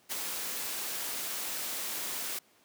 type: noise with ADSR envelope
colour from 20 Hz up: white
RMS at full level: -33 dBFS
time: 0.09-2.39 s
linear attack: 31 ms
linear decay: 8 ms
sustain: -3 dB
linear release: 6 ms
effects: pink hiss -64 dBFS RMS until 2.64 s + high-pass 200 Hz 12 dB/octave